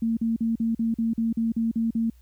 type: tone bursts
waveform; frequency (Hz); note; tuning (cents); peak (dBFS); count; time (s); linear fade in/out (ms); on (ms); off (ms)
sine; 227.4; A#3; -43; -21; 11; 0.02-2.1; 5; 150; 43
effects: added 60 Hz sine -50 dBFS peak until 2.21 s + white hiss -66 dBFS RMS until 2.21 s